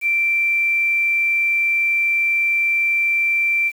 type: tone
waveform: sine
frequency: 2349 Hz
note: D7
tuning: in tune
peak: -15 dBFS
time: 0.01-3.72 s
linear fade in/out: 50 ms
effects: 7-bit